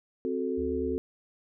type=chord; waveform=sine; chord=F# diminished; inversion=second; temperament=equal; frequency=261.6 / 370 / 440 Hz; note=C4 / F#4 / A4; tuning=0 / 0 / 0 cents; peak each=-32 dBFS; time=0.25-0.98 s; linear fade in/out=0 ms
type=tone; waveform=sine; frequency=73.42 Hz; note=D2; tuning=in tune; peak=-37 dBFS; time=0.57-0.98 s; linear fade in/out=20 ms
effects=none